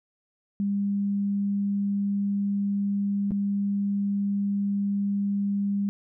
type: tone with dropouts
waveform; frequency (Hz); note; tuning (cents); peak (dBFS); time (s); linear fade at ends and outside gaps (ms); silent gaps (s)
sine; 200.7; G3; +41; -23; 0.6-5.89; 0; 3.308-3.318
effects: none